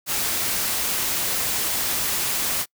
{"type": "noise", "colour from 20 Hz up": "white", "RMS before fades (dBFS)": -24, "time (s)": [0.06, 2.66], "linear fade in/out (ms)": 50, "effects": ["noise-tail reverb RT60 0.1 s tail -26 dB re dry"]}